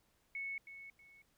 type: tone with echo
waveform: sine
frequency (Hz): 2206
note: C#7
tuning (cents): -9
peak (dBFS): -39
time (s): 0.35-0.58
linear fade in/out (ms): 2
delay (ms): 320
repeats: 2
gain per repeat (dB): -10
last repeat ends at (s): 1.22
effects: pink hiss -75 dBFS RMS until 1.37 s